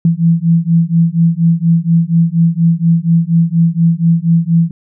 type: beating tone pair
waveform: sine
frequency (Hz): 164.81 / 169.01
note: E3 / E3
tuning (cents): 0 / +44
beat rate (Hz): 4.2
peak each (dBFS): -11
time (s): 0.05-4.71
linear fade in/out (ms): 2
effects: none